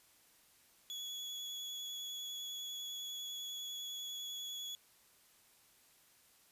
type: tone with vibrato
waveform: 35% pulse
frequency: 3378 Hz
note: G#7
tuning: 29 cents sharp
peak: -40 dBFS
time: 0.9-4.75 s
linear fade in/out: 0 ms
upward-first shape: square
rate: 10 Hz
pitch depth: 8 cents each way
effects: white hiss -67 dBFS RMS until 6.51 s + resampled to 32000 Hz